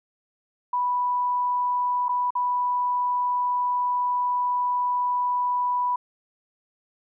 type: tone with dropouts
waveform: sine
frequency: 986 Hz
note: B5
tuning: 3 cents flat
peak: -21 dBFS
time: 0.73-5.96 s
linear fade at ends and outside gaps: 5 ms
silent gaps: 2.084-2.091 / 2.306-2.352 s
effects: none